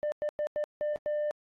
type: tone bursts at uneven times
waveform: sine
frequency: 597 Hz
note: D5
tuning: 28 cents sharp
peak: -25 dBFS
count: 6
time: 0.03-0.12 / 0.22-0.29 / 0.39-0.47 / 0.56-0.64 / 0.81-0.96 / 1.06-1.31 s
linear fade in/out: 0 ms
effects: tanh soft clip ceiling -27 dBFS + AAC 32 kbps